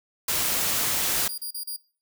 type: noise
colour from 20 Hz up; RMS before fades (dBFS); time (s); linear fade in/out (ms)
white; -25; 0.28-1.28; 5
type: tone bursts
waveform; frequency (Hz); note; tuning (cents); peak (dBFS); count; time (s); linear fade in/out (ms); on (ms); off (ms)
10% pulse; 4819; D8; +44; -24; 5; 1.16-1.764; 5; 92; 36
effects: noise-tail reverb RT60 0.4 s tail -21 dB re dry